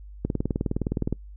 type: click train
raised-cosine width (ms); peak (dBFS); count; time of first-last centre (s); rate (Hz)
3; -12; 18; 0.25-1.126; 19.4
effects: noise-tail reverb RT60 0.1 s tail -25 dB re dry + added 50 Hz sine -40 dBFS peak until 1.36 s